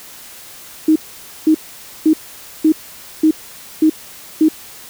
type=tone bursts; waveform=sine; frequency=313.4 Hz; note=D#4; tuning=13 cents sharp; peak=-7 dBFS; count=7; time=0.88-4.486 s; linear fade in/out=5 ms; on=78 ms; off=510 ms; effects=white hiss -37 dBFS RMS until 4.89 s